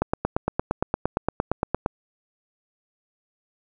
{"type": "click train", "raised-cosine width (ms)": 1, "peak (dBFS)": -7, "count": 17, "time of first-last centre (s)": [0.02, 1.861], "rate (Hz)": 8.69, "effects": []}